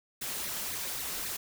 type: noise with flanger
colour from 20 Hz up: white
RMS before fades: -36 dBFS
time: 0.21-1.37 s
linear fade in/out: 10 ms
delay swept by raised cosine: 0.47 to 5.67 ms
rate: 3.8 Hz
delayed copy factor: +0.8
effects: none